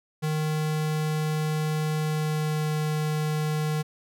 square tone with pitch glide, 154.4 to 153.24 Hz, D#3 to D#3, -13 to -26 cents, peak -25 dBFS, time 0.22-3.83 s, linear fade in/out 20 ms, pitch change -13 cents, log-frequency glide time 2.01-2.72 s, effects none

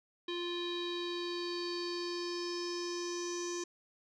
square tone with low-pass filter sweep, 349.2 Hz, F4, in tune, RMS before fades -38 dBFS, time 0.28-3.64 s, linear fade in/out 5 ms, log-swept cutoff 3600 to 6200 Hz, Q 7.4, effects none

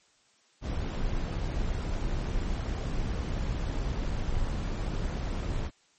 brown noise with amplitude modulation, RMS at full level -29 dBFS, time 0.61-5.71 s, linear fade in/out 50 ms, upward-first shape sine, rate 68.7 Hz, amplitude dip 30%, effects white hiss -65 dBFS RMS until 5.98 s + MP3 32 kbps

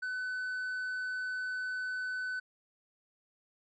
triangle tone, 1506 Hz, F#6, 30 cents sharp, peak -32 dBFS, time 0.02-2.4 s, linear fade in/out 10 ms, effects resampled to 16000 Hz

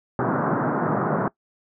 pink band-pass noise, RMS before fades -23 dBFS, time 0.19-1.28 s, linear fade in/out 2 ms, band 130 to 1500 Hz, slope 48 dB/octave, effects noise-tail reverb RT60 0.1 s tail -21 dB re dry

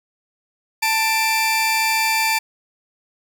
sawtooth tone pair together, 886.8 / 2351 Hz, A5 / D7, +13 / +1 cents, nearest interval octave + perfect fourth, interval 1688 cents, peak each -16 dBFS, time 0.82-2.39 s, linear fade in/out 10 ms, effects 8-bit

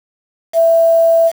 sine tone with quantisation, 662 Hz, E5, 7 cents sharp, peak -7 dBFS, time 0.53-1.32 s, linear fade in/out 50 ms, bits 5, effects none

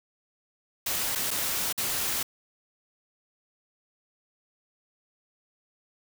white noise with dropouts, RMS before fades -29 dBFS, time 0.86-2.23 s, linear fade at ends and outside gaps 5 ms, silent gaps 1.152-1.156 / 1.307-1.311 / 1.727-1.777 s, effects none

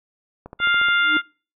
click train, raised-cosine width 1 ms, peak -22 dBFS, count 7, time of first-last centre 0.46-0.886 s, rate 14.1 Hz
harmonic tone, 700 Hz, F5, 4 cents sharp, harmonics 2 / 3 / 4 / 5, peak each -17 / -24 / -27 / -26 dBFS, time 0.59-1.22 s, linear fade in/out 50 ms
triangle tone with exponential growth, 306.8 Hz, D#4, 24 cents flat, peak -19 dBFS, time 0.96-1.17 s, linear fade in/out 1 ms, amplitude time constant 45 ms
effects noise-tail reverb RT60 0.4 s tail -26 dB re dry

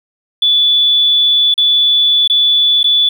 triangle tone with dropouts, 3458 Hz, A7, 31 cents flat, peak -4 dBFS, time 0.42-3.09 s, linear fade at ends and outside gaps 5 ms, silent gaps 1.541-1.578 / 2.277-2.298 / 2.831-2.842 s, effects tanh soft clip ceiling -6 dBFS

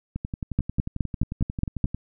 two click trains, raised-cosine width 5 ms, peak -9 / -17 dBFS, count 7 / 21, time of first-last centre 0.59-1.843 / 0.16-1.946 s, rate 4.79 / 11.2 Hz, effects none

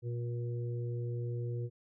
harmonic tone, 119.6 Hz, A#2, 45 cents sharp, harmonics 1 / 3 / 4, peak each -34 / -44 / -46 dBFS, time 0.02-1.7 s, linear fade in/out 50 ms, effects none

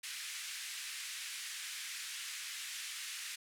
pink band-pass noise, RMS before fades -44 dBFS, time 0.03-3.36 s, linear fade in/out 10 ms, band 1800 to 11000 Hz, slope 24 dB/octave, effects none

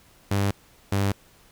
sawtooth tone pair in turn, 99.8 / 99.41 Hz, G2 / G2, +32 / +25 cents, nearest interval unison, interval 7 cents, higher first, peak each -17 dBFS, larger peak neither, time 0.31-0.51 / 0.92-1.12 s, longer neither, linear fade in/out 5 ms, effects pink hiss -56 dBFS RMS until 1.51 s

